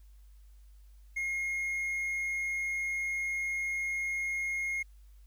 triangle tone, 2147 Hz, C7, 44 cents sharp, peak -29 dBFS, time 1.16-4.83 s, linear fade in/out 10 ms, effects added 50 Hz sine -52 dBFS peak until 5.26 s + white hiss -72 dBFS RMS until 5.26 s

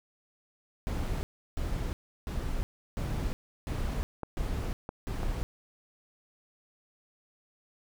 brown noise bursts, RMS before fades -32 dBFS, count 7, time 0.87-5.43 s, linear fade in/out 0 ms, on 360 ms, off 340 ms
clicks, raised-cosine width 1 ms, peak -21 dBFS, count 3, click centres 4.233 / 4.891 / 5.232 s
effects none

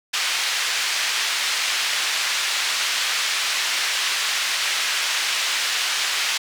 pink band-pass noise, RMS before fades -23 dBFS, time 0.13-6.38 s, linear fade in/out 10 ms, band 1900 to 5800 Hz, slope 12 dB/octave, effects none

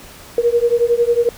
sine beating tone pair, 468.3 / 479.3 Hz, A#4 / A#4, +8 / +48 cents, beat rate 11 Hz, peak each -15 dBFS, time 0.38-1.29 s, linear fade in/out 2 ms, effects pink hiss -39 dBFS RMS until 1.37 s

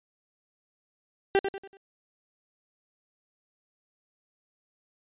35% pulse tone with echo, 392 Hz, G4, in tune, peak -17 dBFS, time 1.35-1.39 s, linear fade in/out 0 ms, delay 95 ms, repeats 4, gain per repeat -8 dB, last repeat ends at 1.77 s, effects resampled to 8000 Hz

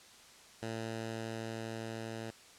10% pulse tone with level ramp, 112.5 Hz, A2, 39 cents sharp, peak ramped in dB -29 to -32 dBFS, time 0.62-2.31 s, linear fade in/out 10 ms, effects white hiss -57 dBFS RMS until 2.58 s + low-pass 8000 Hz 12 dB/octave

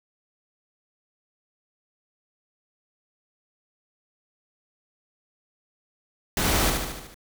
pink noise with echo, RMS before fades -24 dBFS, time 6.37-6.7 s, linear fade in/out 2 ms, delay 74 ms, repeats 6, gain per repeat -4 dB, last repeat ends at 7.144 s, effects none

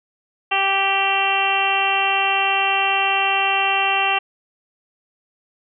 harmonic tone, 390.7 Hz, G4, 6 cents flat, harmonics 1 / 2 / 3 / 4 / 5 / 6 / 7 / 8, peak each -31 / -21 / -25 / -30 / -28 / -28 / -20 / -27 dBFS, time 0.51-4.19 s, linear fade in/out 10 ms, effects none

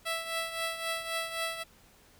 10% pulse tone with tremolo, 659.3 Hz, E5, in tune, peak -21 dBFS, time 0.05-1.64 s, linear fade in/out 20 ms, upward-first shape triangle, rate 3.8 Hz, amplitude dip 70%, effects pink hiss -60 dBFS RMS until 2.19 s

